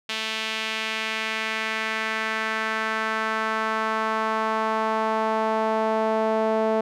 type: tone with band-pass filter sweep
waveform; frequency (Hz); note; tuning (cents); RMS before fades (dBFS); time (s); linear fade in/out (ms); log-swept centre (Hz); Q
sawtooth; 220; A3; 0; -25; 0.09-6.81; 5; 3100 to 620; 1.8
effects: none